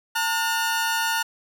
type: tone pair together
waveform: sawtooth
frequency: 900 / 1438.6 Hz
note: A5 / F#6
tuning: +39 / -49 cents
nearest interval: minor sixth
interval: 812 cents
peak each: -21 dBFS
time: 0.15-1.23 s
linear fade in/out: 10 ms
effects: 9-bit